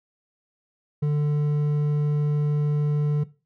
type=tone with hard clipping; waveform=triangle; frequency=147.8 Hz; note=D3; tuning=11 cents sharp; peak=-21 dBFS; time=1.02-3.24 s; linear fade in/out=10 ms; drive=9 dB; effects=noise-tail reverb RT60 0.3 s tail -17 dB re dry